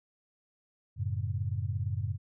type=chord; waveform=sine; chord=F# minor; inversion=none; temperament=equal; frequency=92.5 / 110 / 138.59 Hz; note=F#2 / A2 / C#3; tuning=0 / 0 / 0 cents; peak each=-33 / -33 / -38 dBFS; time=0.96-2.18 s; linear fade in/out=50 ms; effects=none